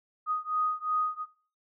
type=beating tone pair; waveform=sine; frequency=1244.5 / 1247.3 Hz; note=D#6 / D#6; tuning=0 / +4 cents; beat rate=2.8 Hz; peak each=-30 / -30 dBFS; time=0.26-1.26 s; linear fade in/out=50 ms; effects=noise-tail reverb RT60 0.4 s tail -19 dB re dry